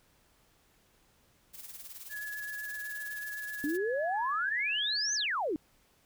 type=noise with tremolo; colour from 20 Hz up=blue; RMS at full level=-44 dBFS; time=1.53-3.78 s; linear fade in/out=20 ms; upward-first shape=sine; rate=19 Hz; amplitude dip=65%
type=tone with vibrato; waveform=sine; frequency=1693 Hz; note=G#6; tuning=33 cents sharp; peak=-37 dBFS; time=2.09-5.27 s; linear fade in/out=50 ms; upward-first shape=sine; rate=7.9 Hz; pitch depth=18 cents each way
type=exponential two-way sweep; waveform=sine; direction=up then down; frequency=280 to 6420 to 280 Hz; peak=-29 dBFS; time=3.64-5.56 s; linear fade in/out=0 ms; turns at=5.14 s
effects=pink hiss -67 dBFS RMS until 6.05 s